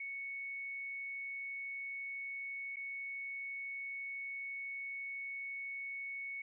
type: tone with dropouts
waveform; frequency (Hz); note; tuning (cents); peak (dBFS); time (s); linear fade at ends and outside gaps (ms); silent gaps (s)
sine; 2217; C#7; 0; -40; 0-6.42; 5; 2.76-2.767
effects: none

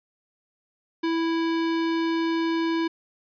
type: tone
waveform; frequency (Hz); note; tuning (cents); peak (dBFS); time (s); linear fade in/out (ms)
square; 329.6; E4; 0; -23; 1.03-2.88; 10
effects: resampled to 11025 Hz

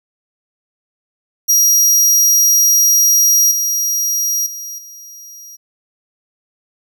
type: tone with level steps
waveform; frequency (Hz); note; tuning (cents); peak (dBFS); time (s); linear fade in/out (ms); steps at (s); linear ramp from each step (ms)
sawtooth; 5720; F8; +41; -6 / -12 / -23 / -31; 1.48-5.57; 20; 3.51 / 4.46 / 4.78; 5
effects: none

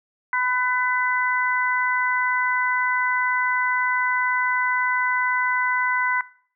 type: harmonic tone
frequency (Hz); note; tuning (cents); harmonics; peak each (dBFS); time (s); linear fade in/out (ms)
501; B4; +25; 2 / 3 / 4; -24 / -24 / -24; 0.33-6.21; 2
effects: noise-tail reverb RT60 0.5 s tail -20 dB re dry

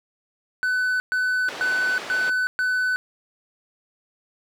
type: tone bursts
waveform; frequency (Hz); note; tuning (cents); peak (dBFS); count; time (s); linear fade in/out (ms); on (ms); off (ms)
triangle; 1503; F#6; +27; -18; 5; 0.63-2.96; 0; 370; 120
type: band-pass noise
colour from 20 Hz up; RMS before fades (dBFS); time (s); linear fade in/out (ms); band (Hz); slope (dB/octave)
pink; -35; 1.48-2.3; 5; 390 to 4400; 12
effects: none

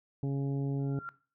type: harmonic tone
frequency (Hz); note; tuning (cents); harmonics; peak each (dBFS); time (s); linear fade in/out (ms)
138.59; C#3; 0; 1 / 2 / 3 / 4 / 5 / 6; -30 / -36 / -41 / -52 / -52 / -55; 0.23-0.99; 2
type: tone with exponential growth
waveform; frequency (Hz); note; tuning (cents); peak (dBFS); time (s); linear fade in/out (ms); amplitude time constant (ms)
sine; 1380; F6; -21; -34; 0.79-1.09; 0; 64
effects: noise-tail reverb RT60 0.4 s tail -19 dB re dry

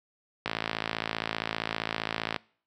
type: click train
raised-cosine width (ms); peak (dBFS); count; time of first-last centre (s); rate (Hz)
0.3; -12; 106; 0.46-2.362; 55.2
effects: noise-tail reverb RT60 0.5 s tail -24 dB re dry + high-pass 100 Hz 12 dB/octave

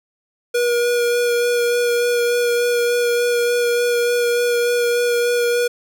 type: tone with vibrato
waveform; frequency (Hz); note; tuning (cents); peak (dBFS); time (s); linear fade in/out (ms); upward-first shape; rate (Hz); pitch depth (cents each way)
square; 480; B4; -49; -16; 0.54-5.68; 10; sine; 3.4; 13
effects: none

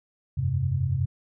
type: chord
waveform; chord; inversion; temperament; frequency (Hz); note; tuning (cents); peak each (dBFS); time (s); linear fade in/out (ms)
sine; F suspended second; none; equal with one note detuned; 87.31 / 98 / 132.03; F2 / G2 / C3; 0 / 0 / +16; -29 / -28 / -25; 0.37-1.06; 10
effects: none

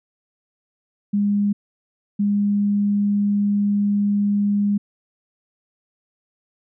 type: tone bursts at uneven times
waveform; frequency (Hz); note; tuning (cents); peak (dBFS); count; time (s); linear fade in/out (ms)
sine; 203.8; G#3; -32; -16; 2; 1.13-1.53 / 2.19-4.78; 10
effects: none

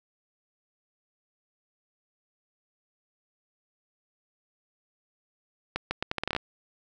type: accelerating click train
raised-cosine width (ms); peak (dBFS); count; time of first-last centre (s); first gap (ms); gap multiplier
0.3; -12; 11; 5.76-6.364; 150; 0.77
effects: none

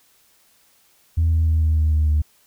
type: tone with pitch steps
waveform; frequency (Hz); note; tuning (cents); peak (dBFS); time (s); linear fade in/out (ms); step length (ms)
sine; 81.9 / 80.82 / 79.75 / 78.7 / 77.66 / 76.64 / 75.63; E2 / E2 / D#2 / D#2 / D#2 / D#2 / D#2; -11 / -34 / +43 / +20 / -3 / -26 / -49; -13; 1.17-2.22; 10; 150
effects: tanh soft clip ceiling -12 dBFS + white hiss -58 dBFS RMS until 2.46 s

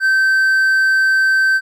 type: tone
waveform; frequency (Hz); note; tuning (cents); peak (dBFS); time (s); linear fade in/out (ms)
triangle; 1550; G6; -20; -9; 0-1.61; 50
effects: none

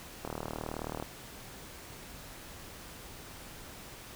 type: click train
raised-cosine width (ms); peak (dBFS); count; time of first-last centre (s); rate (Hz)
1; -22; 31; 0.25-1.025; 38.7
effects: pink hiss -48 dBFS RMS until 4.15 s

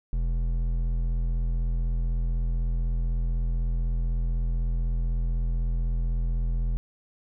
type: tone with hard clipping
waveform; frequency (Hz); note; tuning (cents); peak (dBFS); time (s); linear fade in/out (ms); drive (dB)
sine; 42; E1; +33; -25; 0.13-6.77; 0; 8
effects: none

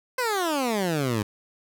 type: exponential sweep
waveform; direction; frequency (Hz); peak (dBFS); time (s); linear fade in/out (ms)
15% pulse; down; 523.3 to 100.6; -17; 0.18-1.23; 5
effects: none

